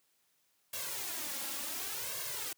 white noise with flanger, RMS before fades -39 dBFS, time 0.73-2.53 s, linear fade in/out 5 ms, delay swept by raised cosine 1.8 to 3.7 ms, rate 0.69 Hz, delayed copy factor +0.9, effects white hiss -74 dBFS RMS until 2.57 s + high-pass 100 Hz 12 dB/octave

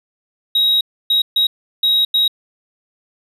triangle tone bursts at uneven times, 3809 Hz, A#7, 37 cents sharp, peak -10 dBFS, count 5, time 0.55-0.81 / 1.1-1.22 / 1.36-1.47 / 1.83-2.05 / 2.14-2.28 s, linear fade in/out 5 ms, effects resampled to 32000 Hz

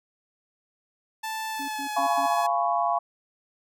sawtooth tone with pitch glide, 880 to 846.1 Hz, A5 to G#5, 0 to +32 cents, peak -26 dBFS, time 1.23-2.47 s, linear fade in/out 10 ms, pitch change -68 cents, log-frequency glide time 1.5-1.91 s
sine tone bursts, 277.2 Hz, C#4, in tune, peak -35 dBFS, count 4, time 1.59-2.266 s, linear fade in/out 10 ms, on 94 ms, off 100 ms
sine chord, C# dominant seventh, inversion first, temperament just, 693 / 831.5 / 997.9 / 1108.7 Hz, E#5 / G#5 / B5 / C#6, -14 / +2 / +18 / 0 cents, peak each -25 / -28 / -29 / -28 dBFS, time 1.96-2.99 s, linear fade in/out 10 ms
effects none

